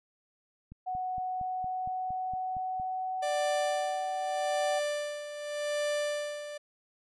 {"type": "click train", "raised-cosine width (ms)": 5, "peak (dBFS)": -34, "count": 10, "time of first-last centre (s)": [0.72, 2.799], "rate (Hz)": 4.33}
{"type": "tone with pitch glide", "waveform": "sine", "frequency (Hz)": [740, 754.7], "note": ["F#5", "F#5"], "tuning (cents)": [0, 34], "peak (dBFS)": -31, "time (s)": [0.86, 4.8], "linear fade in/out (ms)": 20, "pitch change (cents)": 34, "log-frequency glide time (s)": [1.11, 4.61]}
{"type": "tone with tremolo", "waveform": "45% pulse", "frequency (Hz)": 590, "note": "D5", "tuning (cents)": 8, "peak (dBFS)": -28, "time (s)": [3.22, 6.58], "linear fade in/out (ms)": 10, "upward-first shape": "sine", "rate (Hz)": 0.84, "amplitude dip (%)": 70}
{"effects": ["resampled to 24000 Hz"]}